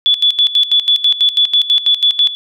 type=tone with tremolo; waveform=sine; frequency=3439 Hz; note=A7; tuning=40 cents flat; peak=-7 dBFS; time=0.06-2.35 s; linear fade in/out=0 ms; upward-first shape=square; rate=6.1 Hz; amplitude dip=80%; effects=none